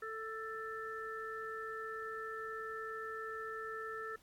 harmonic tone, 442.2 Hz, A4, 9 cents sharp, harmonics 1 / 3 / 4, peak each -45 / -44 / -46 dBFS, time 0.02-4.16 s, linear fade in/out 5 ms, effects pink hiss -68 dBFS RMS until 4.22 s + AAC 64 kbps

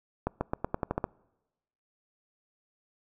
accelerating click train, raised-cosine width 1 ms, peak -14 dBFS, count 9, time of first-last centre 0.27-1.042 s, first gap 140 ms, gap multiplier 0.89, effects noise-tail reverb RT60 1.0 s tail -25 dB re dry

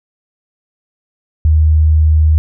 sine tone, 77.78 Hz, D#2, in tune, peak -6 dBFS, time 1.45-2.38 s, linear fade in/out 0 ms, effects none

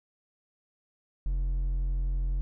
triangle tone with hard clipping, 43.93 Hz, F1, 11 cents sharp, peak -27 dBFS, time 1.26-2.41 s, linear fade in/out 0 ms, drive 7 dB, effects none

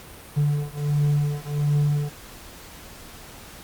triangle beating tone pair, 145.6 / 147 Hz, D3 / D3, -15 / +2 cents, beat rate 1.4 Hz, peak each -21 dBFS, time 0.36-2.1 s, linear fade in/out 20 ms, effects pink hiss -43 dBFS RMS until 3.63 s + Opus 48 kbps

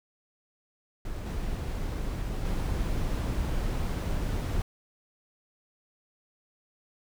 brown noise with level steps, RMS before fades -35 / -32 / -29 dBFS, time 1.05-4.62 s, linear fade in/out 2 ms, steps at 1.26 / 2.45 s, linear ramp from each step 2 ms, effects none

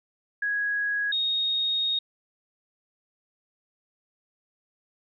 sine tone pair in turn, 1661 / 3729 Hz, G#6 / A#7, 0 / 0 cents, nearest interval octave + major second, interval 1400 cents, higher second, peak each -24 / -23 dBFS, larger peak second, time 0.42-1.12 / 1.12-1.99 s, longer second, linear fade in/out 5 ms, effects none

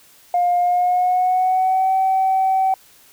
sine tone with pitch glide, 708 to 763.2 Hz, F5 to G5, +23 to -47 cents, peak -13 dBFS, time 0.34-2.74 s, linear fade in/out 2 ms, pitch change +130 cents, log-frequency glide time 0.59-1.94 s, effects tanh soft clip ceiling -10 dBFS + white hiss -50 dBFS RMS until 3.12 s

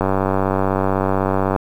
click train, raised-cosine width 1 ms, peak -4 dBFS, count 150, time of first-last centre 0.01-1.562 s, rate 96 Hz, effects 7-bit

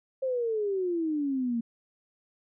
sine exponential sweep, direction down, 536 to 227.3 Hz, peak -26 dBFS, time 0.22-1.61 s, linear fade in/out 10 ms, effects none

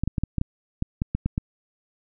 clicks, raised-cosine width 5 ms, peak -11 dBFS, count 11, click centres 0.036 / 0.076 / 0.182 / 0.236 / 0.383 / 0.414 / 0.824 / 1.019 / 1.15 / 1.26 / 1.379 s, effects none

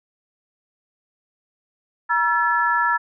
sine tone cluster, 953 / 1344 / 1721 Hz, A#5 / E6 / A6, +38 / +33 / -39 cents, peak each -21 dBFS, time 2.09-2.98 s, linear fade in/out 20 ms, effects none

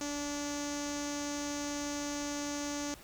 sawtooth tone with low-pass filter, 289.7 Hz, D4, 24 cents flat, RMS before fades -37 dBFS, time 0.01-2.94 s, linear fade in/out 0 ms, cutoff 6400 Hz, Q 5.9, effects added 60 Hz sine -58 dBFS peak until 3.03 s + pink hiss -54 dBFS RMS until 3.03 s

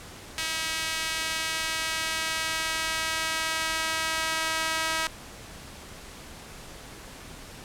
sawtooth tone with high-pass filter sweep, 320.9 Hz, E4, 46 cents flat, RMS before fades -29 dBFS, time 0.38-5.07 s, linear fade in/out 0 ms, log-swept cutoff 2200 to 1300 Hz, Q 0.89, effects pink hiss -44 dBFS RMS until 7.64 s + low-pass 11000 Hz 12 dB/octave

